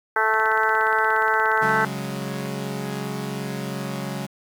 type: harmonic tone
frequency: 219.4 Hz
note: A3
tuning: 5 cents flat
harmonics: 2 / 3 / 4 / 5 / 6 / 7 / 8 / 9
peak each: -27 / -32 / -23 / -28 / -25 / -22 / -32 / -30 dBFS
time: 0.16-1.85 s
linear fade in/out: 2 ms
type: click train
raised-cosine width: 0.3 ms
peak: -22 dBFS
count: 37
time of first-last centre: 0.34-2.458 s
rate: 17 Hz
type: chord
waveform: sawtooth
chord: C# suspended fourth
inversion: none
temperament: equal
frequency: 138.59 / 185 / 207.7 Hz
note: C#3 / F#3 / G#3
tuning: 0 / 0 / 0 cents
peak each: -27 / -28 / -28 dBFS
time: 1.61-4.27 s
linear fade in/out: 20 ms
effects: 8-bit